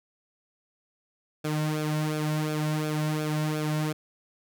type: tone with flanger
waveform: sawtooth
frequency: 153.2 Hz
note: D#3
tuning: 27 cents flat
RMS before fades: -28 dBFS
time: 1.44-3.93 s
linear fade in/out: 10 ms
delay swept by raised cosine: 1 to 2.5 ms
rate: 2.8 Hz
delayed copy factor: -0.7
effects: none